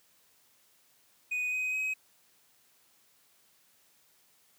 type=tone with pitch steps; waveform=triangle; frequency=2486 / 2511 / 2535 Hz; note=D#7 / D#7 / D#7; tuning=-2 / +15 / +32 cents; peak=-28 dBFS; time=1.31-1.94 s; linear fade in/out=10 ms; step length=210 ms; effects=white hiss -66 dBFS RMS until 4.58 s + high-pass 80 Hz 12 dB/octave